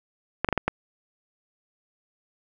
clicks, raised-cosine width 0.5 ms, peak -7 dBFS, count 5, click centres 0.446 / 0.488 / 0.527 / 0.577 / 0.68 s, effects none

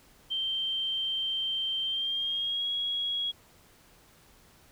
sine tone with pitch glide, 3136 to 3315 Hz, G7 to G#7, 0 to -4 cents, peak -28 dBFS, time 0.3-3.32 s, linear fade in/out 20 ms, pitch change +96 cents, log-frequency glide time 1.83-2.7 s, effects pink hiss -59 dBFS RMS until 4.71 s

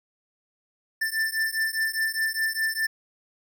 square beating tone pair, 1772 / 1776.9 Hz, A6 / A6, +12 / +17 cents, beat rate 4.9 Hz, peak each -28 dBFS, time 1.01-2.87 s, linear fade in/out 10 ms, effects none

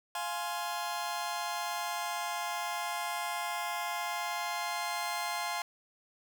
sawtooth chord, F minor, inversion none, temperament just, 698.5 / 838.1 / 1047.7 Hz, F5 / Ab5 / C6, 0 / +16 / +2 cents, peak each -34 dBFS, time 0.15-5.62 s, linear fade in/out 2 ms, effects none

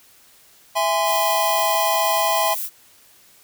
square chord, E augmented, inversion none, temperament just, 659.3 / 824.1 / 1030.1 Hz, E5 / G#5 / B#5, 0 / -14 / -27 cents, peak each -23 dBFS, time 0.75-2.55 s, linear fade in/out 20 ms
violet noise, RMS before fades -27 dBFS, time 1.04-2.7 s, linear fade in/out 50 ms
effects white hiss -52 dBFS RMS until 3.43 s

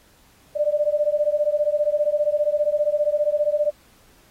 sine beating tone pair, 587.3 / 602.3 Hz, D5 / D5, 0 / +44 cents, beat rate 15 Hz, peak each -21 dBFS, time 0.55-3.71 s, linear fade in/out 20 ms, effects pink hiss -56 dBFS RMS until 4.3 s + AAC 48 kbps

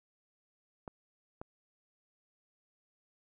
clicks, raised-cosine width 1 ms, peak -28 dBFS, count 2, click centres 0.878 / 1.415 s, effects none

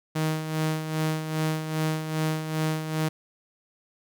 sawtooth tone with tremolo, 157 Hz, D#3, 16 cents sharp, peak -19 dBFS, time 0.15-3.09 s, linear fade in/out 10 ms, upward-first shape sine, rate 2.5 Hz, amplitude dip 60%, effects none

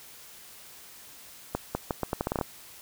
accelerating click train, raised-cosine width 1 ms, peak -13 dBFS, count 11, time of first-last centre 1.55-2.412 s, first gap 200 ms, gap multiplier 0.79, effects white hiss -49 dBFS RMS until 2.81 s

